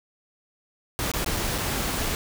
pink noise with dropouts, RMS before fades -27 dBFS, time 0.99-2.15 s, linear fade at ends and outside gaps 0 ms, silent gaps 1.116-1.137 / 1.245-1.262 / 1.366-1.369 / 1.58-1.584 s, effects none

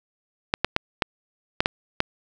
clicks, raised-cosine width 0.3 ms, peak -3 dBFS, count 7, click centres 0.539 / 0.646 / 0.764 / 1.022 / 1.605 / 1.659 / 2.004 s, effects none

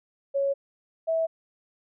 sine tone pair in turn, 554.4 / 651.5 Hz, C#5 / E5, 0 / -20 cents, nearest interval minor third, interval 280 cents, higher second, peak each -22 dBFS, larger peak neither, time 0.34-0.54 / 1.07-1.27 s, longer neither, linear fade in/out 20 ms, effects none

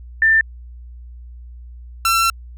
sine / sawtooth tone pair in turn, 1785 / 1348.5 Hz, A6 / E6, +24 / +39 cents, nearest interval perfect fourth, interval 485 cents, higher first, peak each -10 dBFS, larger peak neither, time 0.22-0.41 / 2.05-2.3 s, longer second, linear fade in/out 2 ms, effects added 60 Hz sine -34 dBFS peak until 2.57 s

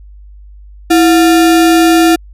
sine tone with sample-and-hold, 329.6 Hz, E4, in tune, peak -4 dBFS, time 0.9-2.16 s, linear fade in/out 10 ms, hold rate 1050 Hz, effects added 50 Hz sine -32 dBFS peak until 2.33 s + resampled to 32000 Hz

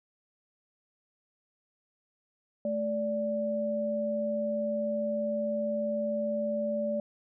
sine tone pair together, 218.4 / 583.1 Hz, A3 / D5, -13 / -13 cents, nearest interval octave + perfect fourth, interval 1700 cents, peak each -33 / -29 dBFS, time 2.65-7 s, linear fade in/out 2 ms, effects none

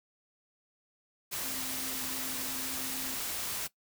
sine tone in noise, 261.6 Hz, C4, in tune, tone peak -45 dBFS, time 1.43-3.16 s, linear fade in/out 20 ms, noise white, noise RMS -36 dBFS, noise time 1.31-3.68 s, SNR -12 dB, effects noise-tail reverb RT60 0.1 s tail -19 dB re dry

